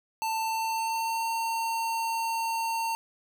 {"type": "tone with pitch glide", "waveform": "square", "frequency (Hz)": [890, 909.8], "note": ["A5", "A#5"], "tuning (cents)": [20, -42], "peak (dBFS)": -28, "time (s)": [0.22, 2.95], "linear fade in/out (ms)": 0, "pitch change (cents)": 38, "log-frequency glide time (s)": [0.38, 1.27], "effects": []}